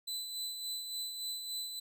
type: tone with tremolo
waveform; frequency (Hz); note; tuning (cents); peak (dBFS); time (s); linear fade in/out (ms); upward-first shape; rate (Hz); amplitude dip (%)
sawtooth; 4007; B7; +24; -33; 0.07-1.8; 10; sine; 3.5; 45
effects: none